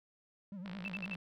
triangle tone with vibrato, 189.1 Hz, F#3, 38 cents sharp, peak -40 dBFS, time 0.52-1.16 s, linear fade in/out 2 ms, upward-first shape triangle, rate 9.2 Hz, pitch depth 170 cents each way
click train, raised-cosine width 0.3 ms, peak -31 dBFS, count 28, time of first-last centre 0.66-1.152 s, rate 54.9 Hz
sine tone bursts, 2648 Hz, E7, 7 cents sharp, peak -38 dBFS, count 4, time 0.85-1.143 s, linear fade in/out 0 ms, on 32 ms, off 55 ms
effects none

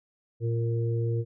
harmonic tone, 115.8 Hz, A#2, 11 cents flat, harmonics 1 / 3 / 4, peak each -25 / -36 / -34 dBFS, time 0.4-1.25 s, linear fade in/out 50 ms, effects none

